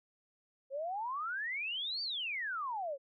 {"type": "exponential two-way sweep", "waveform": "sine", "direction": "up then down", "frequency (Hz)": [522, 4699, 522], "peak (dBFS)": -35, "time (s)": [0.7, 2.98], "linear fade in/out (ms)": 50, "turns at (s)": 2.02, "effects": []}